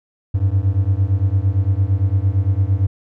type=beating tone pair; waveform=triangle; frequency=92.5 / 101.3 Hz; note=F#2 / G#2; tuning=0 / -43 cents; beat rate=8.8 Hz; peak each=-15 dBFS; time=0.34-2.87 s; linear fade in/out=10 ms; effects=none